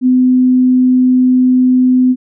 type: tone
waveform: sine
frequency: 253.9 Hz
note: B3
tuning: 48 cents sharp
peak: -6 dBFS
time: 0.01-2.16 s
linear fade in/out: 50 ms
effects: none